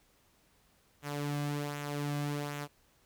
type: tone with flanger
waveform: sawtooth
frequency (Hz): 145.4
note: D3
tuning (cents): -17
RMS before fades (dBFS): -36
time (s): 1.02-2.68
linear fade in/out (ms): 50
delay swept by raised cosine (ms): 0.2 to 2.2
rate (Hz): 1.3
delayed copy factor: -0.5
effects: pink hiss -68 dBFS RMS until 3.05 s